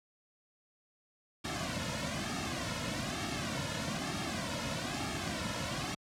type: noise with flanger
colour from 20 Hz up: pink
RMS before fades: -36 dBFS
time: 1.44-5.95 s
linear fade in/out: 10 ms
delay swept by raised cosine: 2 to 2.58 ms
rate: 1.1 Hz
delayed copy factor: -0.85
effects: high-pass 60 Hz 12 dB/octave + low-pass 7000 Hz 12 dB/octave